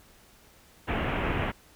pink low-pass noise, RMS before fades -29 dBFS, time 0.87-1.52 s, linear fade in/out 20 ms, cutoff 2900 Hz, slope 48 dB/octave, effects pink hiss -57 dBFS RMS until 1.75 s

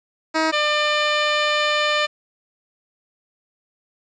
10% pulse tone pair in turn, 317.9 / 598.4 Hz, D#4 / D5, +37 / +32 cents, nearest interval major seventh, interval 1095 cents, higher second, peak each -9 dBFS, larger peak neither, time 0.34-0.52 / 0.52-2.07 s, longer second, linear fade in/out 20 ms, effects resampled to 16000 Hz + 8-bit

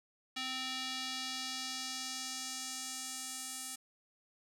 square tone with band-pass filter sweep, 259.7 Hz, C4, 13 cents flat, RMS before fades -41 dBFS, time 0.36-3.76 s, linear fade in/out 10 ms, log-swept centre 3500 to 9000 Hz, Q 1.5, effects 11-bit

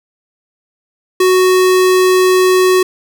square tone, 370 Hz, F#4, in tune, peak -8 dBFS, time 1.2-2.83 s, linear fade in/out 5 ms, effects none

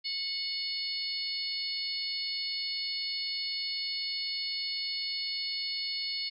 harmonic tone with a mistuned harmonic, 732 Hz, F#5, 19 cents flat, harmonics 3 / 4 / 5 / 6 / 7, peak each -41 / -44 / -44 / -33 / -41 dBFS, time 0.04-6.3 s, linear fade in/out 20 ms, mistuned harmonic 5, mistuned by -23 cents, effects none

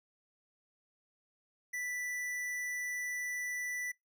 sine tone with hard clipping, 1975.5 Hz, B6, in tune, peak -37 dBFS, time 1.73-3.92 s, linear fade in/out 10 ms, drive 15 dB, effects noise-tail reverb RT60 0.2 s tail -26 dB re dry

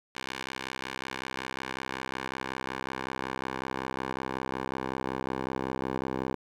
10% pulse tone with band-pass filter sweep, 65.41 Hz, C2, in tune, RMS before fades -35 dBFS, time 0.15-6.35 s, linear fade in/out 5 ms, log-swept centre 2600 to 580 Hz, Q 0.8, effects 10-bit

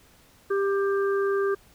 harmonic tone, 395.5 Hz, G4, 15 cents sharp, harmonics 1 / 3 / 4, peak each -22 / -32 / -34 dBFS, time 0.5-1.55 s, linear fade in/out 10 ms, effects pink hiss -57 dBFS RMS until 1.74 s

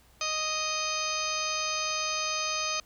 harmonic tone, 622.3 Hz, D#5, in tune, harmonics 1 / 2 / 3 / 4 / 5 / 6 / 7 / 8 / 10, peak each -39 / -34 / -46 / -34 / -41 / -41 / -39 / -36 / -35 dBFS, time 0.21-2.8 s, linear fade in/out 2 ms, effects added 60 Hz sine -61 dBFS peak until 2.85 s + pink hiss -61 dBFS RMS until 2.85 s

